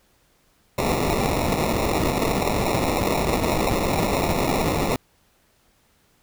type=noise with sample-and-hold; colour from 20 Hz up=violet; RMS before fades=-22 dBFS; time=0.78-4.96 s; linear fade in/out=2 ms; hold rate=1575 Hz; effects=pink hiss -62 dBFS RMS until 6.22 s